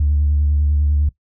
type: tone with vibrato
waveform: sine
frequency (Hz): 73.42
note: D2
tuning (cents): 0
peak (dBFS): -12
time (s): 0-1.09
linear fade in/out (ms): 5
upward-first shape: triangle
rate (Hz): 10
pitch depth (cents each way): 41
effects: noise-tail reverb RT60 0.1 s tail -19 dB re dry + tanh soft clip ceiling -9 dBFS